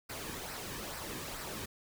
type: noise with flanger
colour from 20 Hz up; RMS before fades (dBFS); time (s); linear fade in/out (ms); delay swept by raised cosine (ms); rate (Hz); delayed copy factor
pink; -42; 0.09-1.66; 10; 0.29 to 1.49; 2.3; -0.5
effects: none